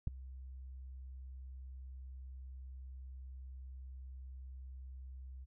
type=tone with ADSR envelope; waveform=sine; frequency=65 Hz; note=C2; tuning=11 cents flat; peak=-25 dBFS; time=0.07-5.46 s; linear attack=4 ms; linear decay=7 ms; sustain=-21 dB; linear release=30 ms; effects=none